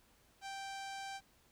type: tone with low-pass filter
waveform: sawtooth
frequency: 783 Hz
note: G5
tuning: 2 cents flat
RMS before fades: -45 dBFS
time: 0.41-1.21 s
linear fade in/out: 50 ms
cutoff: 7000 Hz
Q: 1.2
effects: pink hiss -69 dBFS RMS until 1.51 s